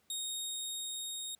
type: tone with level ramp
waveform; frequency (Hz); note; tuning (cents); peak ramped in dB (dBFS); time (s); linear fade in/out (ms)
20% pulse; 3729; A#7; 0; -30 to -33; 0.1-1.35; 2
effects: pink hiss -72 dBFS RMS until 1.39 s + high-pass 100 Hz 12 dB/octave